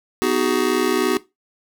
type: chord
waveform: square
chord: G# minor seventh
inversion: first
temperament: just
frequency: 249.2 / 311.5 / 373.8 / 415.3 Hz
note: B3 / D#4 / F#4 / G#4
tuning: +16 / +2 / +18 / 0 cents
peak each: -25 / -25 / -20 / -25 dBFS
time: 0.22-1.17 s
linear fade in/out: 0 ms
effects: noise-tail reverb RT60 0.2 s tail -17 dB re dry